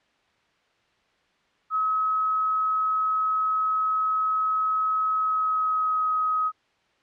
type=tone with pitch glide; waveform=sine; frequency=1280 to 1264.6 Hz; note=D#6 to D#6; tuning=+49 to +28 cents; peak=-21 dBFS; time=1.7-6.52 s; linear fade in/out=50 ms; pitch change=-21 cents; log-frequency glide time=5.14-6.12 s; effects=white hiss -65 dBFS RMS until 7.02 s + low-pass 3000 Hz 12 dB/octave